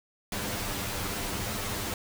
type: noise with comb filter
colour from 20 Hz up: pink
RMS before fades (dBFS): -33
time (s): 0.32-1.94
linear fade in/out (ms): 2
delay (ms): 10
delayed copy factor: +0.65
effects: none

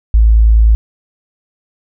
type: tone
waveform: sine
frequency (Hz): 55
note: A1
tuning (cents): 0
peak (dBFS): -4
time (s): 0.14-0.75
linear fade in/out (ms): 0
effects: none

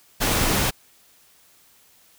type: noise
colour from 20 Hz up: pink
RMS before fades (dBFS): -21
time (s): 0.2-0.71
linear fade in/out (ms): 20
effects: white hiss -56 dBFS RMS until 2.18 s

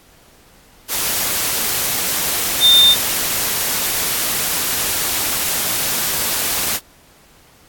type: tone in noise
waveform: sine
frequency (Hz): 3615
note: A7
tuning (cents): +46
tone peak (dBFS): -7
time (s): 2.6-2.96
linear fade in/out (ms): 50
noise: white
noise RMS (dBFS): -19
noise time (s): 0.88-6.8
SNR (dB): +9
effects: pink hiss -49 dBFS RMS until 7.68 s + AAC 64 kbps

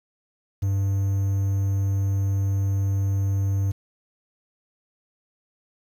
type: tone with quantisation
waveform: triangle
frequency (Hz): 98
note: G2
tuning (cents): 0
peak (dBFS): -18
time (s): 0.62-3.72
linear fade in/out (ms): 10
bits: 8
effects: none

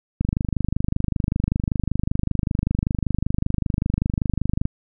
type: click train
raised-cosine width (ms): 5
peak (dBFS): -8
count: 113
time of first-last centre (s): 0.21-4.654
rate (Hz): 25.2
effects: none

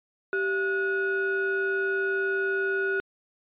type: ring-modulated tone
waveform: triangle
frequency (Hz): 534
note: C5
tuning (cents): +35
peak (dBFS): -19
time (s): 0.33-3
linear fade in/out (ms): 0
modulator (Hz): 923
effects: resampled to 8000 Hz

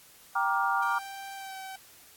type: chord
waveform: sine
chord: G minor seventh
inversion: none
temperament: just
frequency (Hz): 784 / 940.8 / 1176 / 1411.2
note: G5 / Bb5 / D6 / F6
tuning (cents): 0 / +16 / +2 / +18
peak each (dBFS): -30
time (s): 0.35-0.99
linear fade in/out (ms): 10
type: tone with pitch glide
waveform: sawtooth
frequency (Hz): 784 to 767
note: G5 to G5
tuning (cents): 0 to -38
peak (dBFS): -35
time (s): 0.82-1.76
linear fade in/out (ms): 5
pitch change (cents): -38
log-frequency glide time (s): 1.35-1.56
effects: white hiss -55 dBFS RMS until 2.16 s + AAC 64 kbps

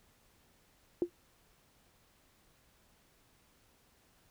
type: tone with exponential decay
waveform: sine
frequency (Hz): 348.4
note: F4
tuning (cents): -4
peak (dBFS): -23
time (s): 1.02-1.1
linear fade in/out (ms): 1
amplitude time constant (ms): 16
effects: pink hiss -68 dBFS RMS until 4.3 s

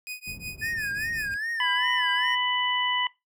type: tone with tremolo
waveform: sawtooth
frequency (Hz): 2489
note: D#7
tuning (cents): 0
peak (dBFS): -28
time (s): 0.07-1.34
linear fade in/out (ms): 0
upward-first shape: triangle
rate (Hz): 5.5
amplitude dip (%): 100
type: low-pass noise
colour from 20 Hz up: white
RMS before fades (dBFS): -44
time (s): 0.26-1.37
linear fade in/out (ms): 20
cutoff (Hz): 160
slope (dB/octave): 12
type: tone with vibrato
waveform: triangle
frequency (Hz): 1732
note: A6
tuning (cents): -28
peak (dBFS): -26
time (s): 0.61-2.36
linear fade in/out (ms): 20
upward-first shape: sine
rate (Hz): 2.5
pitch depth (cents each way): 130
type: harmonic tone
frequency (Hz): 994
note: B5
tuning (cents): +11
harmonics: 1 / 2 / 3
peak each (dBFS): -28 / -28 / -28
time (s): 1.6-3.07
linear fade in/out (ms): 2
effects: noise-tail reverb RT60 0.2 s tail -20 dB re dry

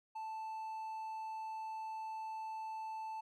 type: tone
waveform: triangle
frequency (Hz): 880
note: A5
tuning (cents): 0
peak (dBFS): -39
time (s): 0.15-3.21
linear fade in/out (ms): 10
effects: none

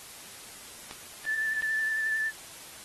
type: clicks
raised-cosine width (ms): 0.2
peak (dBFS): -21 / -24 / -24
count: 3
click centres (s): 0.911 / 1.253 / 1.622
type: tone with vibrato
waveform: sine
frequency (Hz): 1760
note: A6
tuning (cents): 0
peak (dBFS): -26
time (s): 1.24-2.32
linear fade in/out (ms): 50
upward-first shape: triangle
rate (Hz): 11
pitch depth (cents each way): 25
effects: white hiss -46 dBFS RMS until 2.84 s + AAC 32 kbps

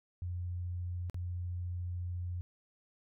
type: tone with dropouts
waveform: sine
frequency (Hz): 88.6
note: F2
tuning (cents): +25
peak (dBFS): -35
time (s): 0.22-2.41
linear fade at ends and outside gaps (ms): 0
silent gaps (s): 1.098-1.144
effects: none

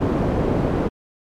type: low-pass noise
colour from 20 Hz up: white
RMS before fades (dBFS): -20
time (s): 0-0.89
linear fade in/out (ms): 20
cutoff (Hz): 400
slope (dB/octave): 12
effects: MP3 96 kbps

